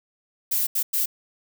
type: noise bursts at uneven times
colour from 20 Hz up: violet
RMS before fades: -23 dBFS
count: 3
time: 0.51-0.67 / 0.75-0.83 / 0.93-1.06 s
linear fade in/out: 10 ms
effects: none